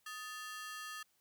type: ring-modulated tone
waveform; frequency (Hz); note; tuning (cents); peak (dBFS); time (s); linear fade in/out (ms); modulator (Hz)
sawtooth; 1500; F#6; +23; -37; 0.06-1.03; 5; 251
effects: white hiss -75 dBFS RMS until 1.2 s